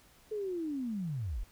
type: linear sweep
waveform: sine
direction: down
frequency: 438.3 to 32.58 Hz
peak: -33 dBFS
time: 0.31-1.44 s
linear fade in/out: 10 ms
effects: pink hiss -62 dBFS RMS until 1.51 s